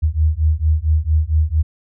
sine beating tone pair, 75.9 / 80.3 Hz, D#2 / E2, -42 / -45 cents, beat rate 4.4 Hz, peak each -16 dBFS, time 0.02-1.63 s, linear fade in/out 20 ms, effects none

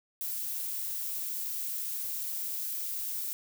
violet noise, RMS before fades -35 dBFS, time 0.21-3.33 s, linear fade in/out 0 ms, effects none

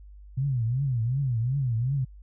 sine tone with vibrato, 125.8 Hz, B2, 32 cents sharp, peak -23 dBFS, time 0.37-2.05 s, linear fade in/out 10 ms, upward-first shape triangle, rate 2.7 Hz, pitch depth 240 cents each way, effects added 50 Hz sine -44 dBFS peak until 2.22 s

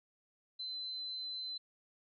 sine tone, 4052 Hz, B7, 44 cents sharp, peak -39 dBFS, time 0.59-1.58 s, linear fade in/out 10 ms, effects none

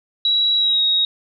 sine tone with pitch glide, 3890 to 3779 Hz, B7 to A#7, -27 to +23 cents, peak -14 dBFS, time 0.25-1.05 s, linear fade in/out 2 ms, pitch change -50 cents, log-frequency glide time 0.57-0.82 s, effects none

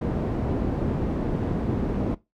white low-pass noise, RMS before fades -26 dBFS, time 0.01-2.15 s, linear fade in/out 10 ms, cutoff 300 Hz, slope 12 dB/octave, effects noise-tail reverb RT60 0.2 s tail -18 dB re dry

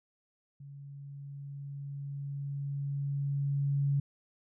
sine tone with level ramp, 140.6 Hz, C#3, 25 cents sharp, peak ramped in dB -45 to -25 dBFS, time 0.6-4 s, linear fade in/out 5 ms, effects none

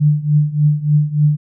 sine tone with tremolo, 149.2 Hz, D3, 28 cents sharp, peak -7 dBFS, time 0-1.37 s, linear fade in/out 20 ms, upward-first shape triangle, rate 3.4 Hz, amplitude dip 90%, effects none

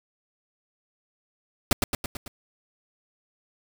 pink noise with echo, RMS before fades -19 dBFS, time 1.71-1.73 s, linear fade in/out 2 ms, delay 110 ms, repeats 5, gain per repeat -4 dB, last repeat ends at 2.28 s, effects none

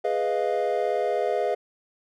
triangle chord, F half-diminished seventh, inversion first, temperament equal, 415.3 / 493.9 / 622.3 / 698.5 Hz, Ab4 / Cb5 / Eb5 / F5, 0 / 0 / 0 / 0 cents, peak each -26 dBFS, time 0.04-1.55 s, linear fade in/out 10 ms, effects none

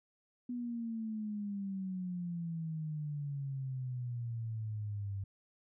sine exponential sweep, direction down, 246.9 to 97.2 Hz, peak -36 dBFS, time 0.49-5.24 s, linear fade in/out 5 ms, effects none

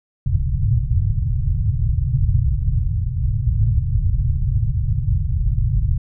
white low-pass noise, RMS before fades -18 dBFS, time 0.26-5.98 s, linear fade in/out 5 ms, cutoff 130 Hz, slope 48 dB/octave, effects none

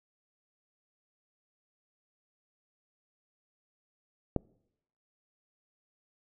click, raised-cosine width 2 ms, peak -14 dBFS, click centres 4.363 s, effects noise-tail reverb RT60 0.8 s tail -26 dB re dry

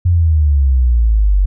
sine exponential sweep, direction down, 90 to 46.25 Hz, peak -8 dBFS, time 0.05-1.46 s, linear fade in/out 10 ms, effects none

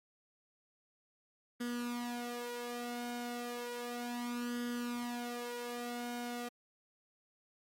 sawtooth tone with flanger, 241.2 Hz, B3, 41 cents flat, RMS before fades -40 dBFS, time 1.6-6.49 s, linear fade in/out 10 ms, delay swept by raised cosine 0.61 to 2.81 ms, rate 0.33 Hz, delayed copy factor +0.75, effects MP3 64 kbps

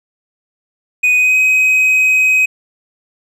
triangle tone with pitch glide, 2489 to 2525 Hz, D#7 to D#7, 0 to +25 cents, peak -7 dBFS, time 1.03-2.46 s, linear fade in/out 10 ms, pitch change +25 cents, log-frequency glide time 1.15-1.37 s, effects none

